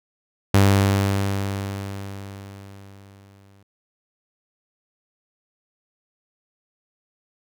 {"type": "tone with exponential decay", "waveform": "sawtooth", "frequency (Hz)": 98.7, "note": "G2", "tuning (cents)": 12, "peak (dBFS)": -8, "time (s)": [0.54, 3.63], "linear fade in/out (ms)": 5, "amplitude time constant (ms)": 670, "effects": []}